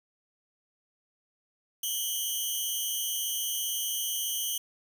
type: tone pair together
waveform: 10% pulse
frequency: 2975 / 3207 Hz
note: F#7 / G7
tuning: +9 / +39 cents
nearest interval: minor second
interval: 130 cents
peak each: -24 dBFS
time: 1.83-4.58 s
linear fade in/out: 5 ms
effects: 9-bit